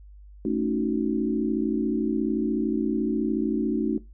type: chord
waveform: sine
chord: D# half-diminished seventh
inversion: second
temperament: equal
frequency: 220 / 277.2 / 311.1 / 370 Hz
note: A3 / C#4 / D#4 / F#4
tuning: 0 / 0 / 0 / 0 cents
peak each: -27 / -28 / -28 / -29 dBFS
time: 0.45-3.98 s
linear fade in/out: 2 ms
effects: noise-tail reverb RT60 0.2 s tail -18 dB re dry + added 50 Hz sine -44 dBFS peak until 4.13 s